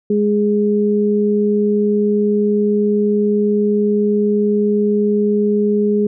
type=tone pair together; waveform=sine; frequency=207.7 / 415.4 Hz; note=G#3 / G#4; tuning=0 / 0 cents; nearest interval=octave; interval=1200 cents; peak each=-15 dBFS; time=0.1-6.07 s; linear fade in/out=5 ms; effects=none